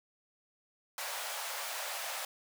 pink high-pass noise, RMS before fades -39 dBFS, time 0.98-2.25 s, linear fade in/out 2 ms, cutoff 560 Hz, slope 48 dB/octave, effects none

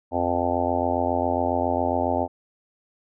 harmonic tone, 87.31 Hz, F2, in tune, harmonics 1 / 3 / 4 / 5 / 6 / 7 / 8 / 9 / 10, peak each -32 / -28 / -32 / -33 / -31 / -27 / -30 / -28 / -30 dBFS, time 0.11-2.28 s, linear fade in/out 50 ms, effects none

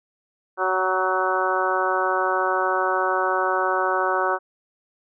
harmonic tone with a mistuned harmonic, 186.8 Hz, F#3, 17 cents sharp, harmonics 2 / 3 / 4 / 5 / 6 / 7 / 8, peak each -27 / -27 / -27 / -27 / -27 / -27 / -27 dBFS, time 0.57-4.39 s, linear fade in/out 50 ms, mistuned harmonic 7, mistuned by -19 cents, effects none

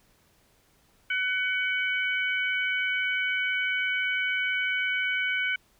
harmonic tone, 751 Hz, F#5, 26 cents sharp, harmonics 2 / 3 / 4, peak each -28 / -28 / -34 dBFS, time 1.1-5.56 s, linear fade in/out 5 ms, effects pink hiss -64 dBFS RMS until 5.79 s

